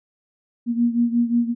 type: beating tone pair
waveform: sine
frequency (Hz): 235.3 / 240.9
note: A#3 / B3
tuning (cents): +16 / -43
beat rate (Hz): 5.6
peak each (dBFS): -18 / -22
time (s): 0.66-1.55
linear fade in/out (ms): 50
effects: none